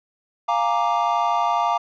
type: chord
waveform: triangle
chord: Bb dominant seventh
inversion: second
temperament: equal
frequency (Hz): 698.5 / 830.6 / 932.3 / 1174.7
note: F5 / Ab5 / Bb5 / D6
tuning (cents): 0 / 0 / 0 / 0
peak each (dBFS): -21 / -24 / -21 / -22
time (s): 0.48-1.78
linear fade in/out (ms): 10
effects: resampled to 16000 Hz